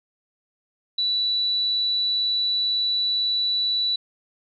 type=tone; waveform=sine; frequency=3951 Hz; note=B7; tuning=in tune; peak=-20 dBFS; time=0.98-3.96 s; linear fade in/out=5 ms; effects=none